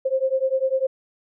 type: beating tone pair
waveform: sine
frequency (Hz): 523.3 / 533.3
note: C5 / C5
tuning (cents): 0 / +33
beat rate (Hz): 10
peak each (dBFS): -22 / -22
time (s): 0.05-0.87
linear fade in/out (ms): 10
effects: none